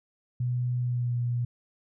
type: tone with pitch glide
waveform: sine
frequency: 123.5 to 120.89 Hz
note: B2 to B2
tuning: 0 to -37 cents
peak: -25 dBFS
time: 0.4-1.45 s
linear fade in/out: 5 ms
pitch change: -37 cents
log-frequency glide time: 0.8-1.16 s
effects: none